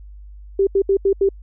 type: tone bursts at uneven times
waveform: sine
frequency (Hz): 392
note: G4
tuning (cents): 0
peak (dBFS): -12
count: 5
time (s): 0.59-0.67 / 0.75-0.82 / 0.89-0.97 / 1.05-1.13 / 1.21-1.29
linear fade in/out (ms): 5
effects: added 50 Hz sine -36 dBFS peak until 1.42 s